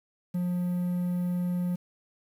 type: tone with quantisation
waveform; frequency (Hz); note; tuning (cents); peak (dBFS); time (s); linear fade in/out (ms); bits
triangle; 177.9; F3; +32; -24; 0.34-1.76; 10; 9
effects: none